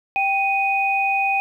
sine tone pair together, 784 / 2489 Hz, G5 / D#7, 0 / 0 cents, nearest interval octave + minor sixth, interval 2000 cents, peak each -20 dBFS, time 0.16-1.4 s, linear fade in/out 0 ms, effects 9-bit

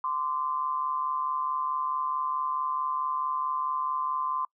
sine tone pair together, 1033.4 / 1178 Hz, C6 / D6, -22 / +5 cents, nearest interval major second, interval 227 cents, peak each -28 / -33 dBFS, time 0.04-4.45 s, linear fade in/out 2 ms, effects noise-tail reverb RT60 0.1 s tail -25 dB re dry

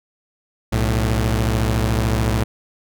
sawtooth tone pair together, 61.89 / 110 Hz, B1 / A2, +4 / 0 cents, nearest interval minor seventh, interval 996 cents, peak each -16 / -15 dBFS, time 0.72-2.44 s, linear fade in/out 10 ms, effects none

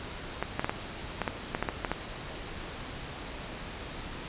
clicks, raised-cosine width 0.5 ms, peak -13 dBFS, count 11, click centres 0.426 / 0.595 / 0.645 / 0.695 / 1.217 / 1.278 / 1.549 / 1.626 / 1.688 / 1.848 / 1.916 s, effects pink hiss -40 dBFS RMS until 4.28 s + resampled to 8000 Hz

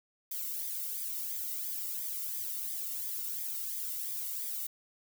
violet noise with flanger, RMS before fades -37 dBFS, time 0.31-4.67 s, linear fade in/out 5 ms, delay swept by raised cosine 0.71 to 1.24 ms, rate 2.9 Hz, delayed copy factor -0.7, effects none

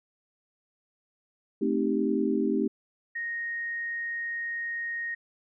sine chord, A half-diminished seventh, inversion none, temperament equal, 220 / 261.6 / 311.1 / 392 Hz, A3 / C4 / Eb4 / G4, 0 / 0 / 0 / 0 cents, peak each -29 dBFS, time 1.61-2.68 s, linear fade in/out 10 ms
sine tone, 1864.7 Hz, A#6, in tune, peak -30 dBFS, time 3.15-5.15 s, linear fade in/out 10 ms
effects none

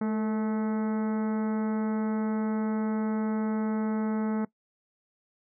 harmonic tone with a mistuned harmonic, 216.2 Hz, A3, 30 cents flat, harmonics 1 / 2 / 3 / 4 / 5 / 6 / 7 / 8 / 9 / 10, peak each -26 / -35 / -42 / -41 / -48 / -45 / -49 / -56 / -54 / -56 dBFS, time 0.01-4.45 s, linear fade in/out 5 ms, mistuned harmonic 2, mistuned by +43 cents, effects noise-tail reverb RT60 0.1 s tail -20 dB re dry

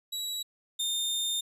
sawtooth tone pair in turn, 3896 / 3633 Hz, B7 / A#7, -24 / -45 cents, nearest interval minor second, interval 121 cents, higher first, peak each -29 / -25 dBFS, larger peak second, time 0.12-0.43 / 0.79-1.41 s, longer second, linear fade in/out 10 ms, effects resampled to 32000 Hz

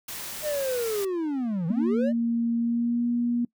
white noise, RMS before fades -36 dBFS, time 0.08-1.05 s, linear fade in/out 5 ms
triangle linear two-way sweep, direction down then up, 619 to 157.3 to 619 Hz, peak -23 dBFS, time 0.42-2.13 s, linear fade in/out 50 ms, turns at 1.67 s
sine tone with pitch glide, 233.1 to 239.1 Hz, A#3 to A#3, 0 to +44 cents, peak -22 dBFS, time 1.7-3.45 s, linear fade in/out 5 ms, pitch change +44 cents, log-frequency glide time 2.57-3.07 s
effects noise-tail reverb RT60 0.1 s tail -23 dB re dry

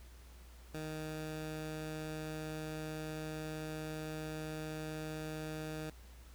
15% pulse tone, 155.56 Hz, D#3, in tune, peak -34 dBFS, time 0.74-5.9 s, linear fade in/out 5 ms, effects added 60 Hz sine -53 dBFS peak until 6.34 s + pink hiss -62 dBFS RMS until 6.34 s

